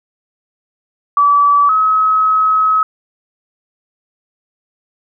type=tone pair in turn; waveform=sine; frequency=1151 / 1280.1 Hz; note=D6 / D#6; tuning=-35 / +49 cents; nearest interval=major second; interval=184 cents; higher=second; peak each=-7 / -9 dBFS; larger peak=first; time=1.17-1.69 / 1.69-2.83 s; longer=second; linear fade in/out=2 ms; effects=none